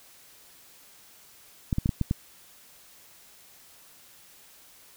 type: clicks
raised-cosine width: 5 ms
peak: -12 dBFS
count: 6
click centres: 1.728 / 1.784 / 1.859 / 1.892 / 2.013 / 2.111 s
effects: white hiss -54 dBFS RMS until 4.96 s